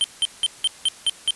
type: tone bursts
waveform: square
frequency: 3124 Hz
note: G7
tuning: 7 cents flat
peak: -17 dBFS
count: 7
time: 0.01-1.307 s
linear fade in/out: 0 ms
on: 31 ms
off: 180 ms
effects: white hiss -44 dBFS RMS until 1.35 s + resampled to 24000 Hz